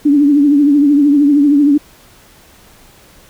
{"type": "tone with vibrato", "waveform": "sine", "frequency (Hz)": 288.1, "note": "D4", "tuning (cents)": -33, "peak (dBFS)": -6, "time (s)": [0.05, 1.78], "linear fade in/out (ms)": 10, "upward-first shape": "triangle", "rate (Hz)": 13, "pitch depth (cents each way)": 81, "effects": ["pink hiss -44 dBFS RMS until 3.29 s"]}